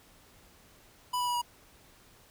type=tone with pitch steps; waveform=square; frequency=990 / 980.9 / 971.9 / 962.9 Hz; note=B5 / B5 / B5 / B5; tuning=+4 / -12 / -28 / -44 cents; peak=-29 dBFS; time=1.13-1.418 s; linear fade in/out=10 ms; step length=72 ms; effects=pink hiss -59 dBFS RMS until 2.3 s